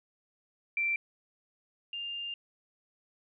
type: tone pair in turn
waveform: sine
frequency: 2349 / 2802 Hz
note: D7 / F7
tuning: 0 / +5 cents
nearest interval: minor third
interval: 305 cents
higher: second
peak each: -27 / -35 dBFS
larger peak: first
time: 0.77-0.96 / 1.93-2.34 s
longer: second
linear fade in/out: 2 ms
effects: none